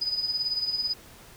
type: tone with tremolo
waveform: sine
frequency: 4978 Hz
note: D#8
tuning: in tune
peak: -23 dBFS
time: 0.01-0.94 s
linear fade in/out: 10 ms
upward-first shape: sine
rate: 18 Hz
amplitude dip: 65%
effects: pink hiss -50 dBFS RMS until 1.36 s